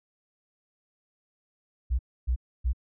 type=tone bursts; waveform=sine; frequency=61.74 Hz; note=B1; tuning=in tune; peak=-22 dBFS; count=3; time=1.9-2.733 s; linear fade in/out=20 ms; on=91 ms; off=280 ms; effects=none